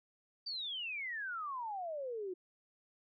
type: exponential sweep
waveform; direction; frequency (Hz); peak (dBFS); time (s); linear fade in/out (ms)
sine; down; 4699 to 353.6; -38; 0.46-2.34; 10
effects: none